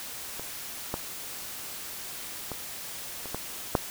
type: clicks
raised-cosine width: 1 ms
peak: -24 / -15 / -20 / -24 / -17 / -7 dBFS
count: 6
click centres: 0.396 / 0.941 / 2.517 / 3.257 / 3.346 / 3.752 s
effects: white hiss -39 dBFS RMS until 3.9 s